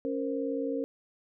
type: tone cluster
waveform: sine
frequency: 276.2 / 466.5 / 526 Hz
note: C#4 / A#4 / C5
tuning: -6 / +1 / +9 cents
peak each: -32 / -33 / -36 dBFS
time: 0.05-0.84 s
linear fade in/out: 0 ms
effects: none